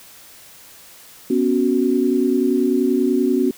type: chord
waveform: sine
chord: B suspended second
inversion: none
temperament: equal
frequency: 246.9 / 277.2 / 370 Hz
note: B3 / C#4 / F#4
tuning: 0 / 0 / 0 cents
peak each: -19 dBFS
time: 1.3-3.51 s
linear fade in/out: 5 ms
effects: white hiss -44 dBFS RMS until 3.57 s